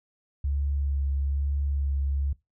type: tone with vibrato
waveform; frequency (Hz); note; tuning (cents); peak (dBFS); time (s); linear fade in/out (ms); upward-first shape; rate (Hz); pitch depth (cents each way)
sine; 70; C#2; +18; -24; 0.44-2.33; 5; sine; 1.1; 18
effects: noise-tail reverb RT60 0.2 s tail -21 dB re dry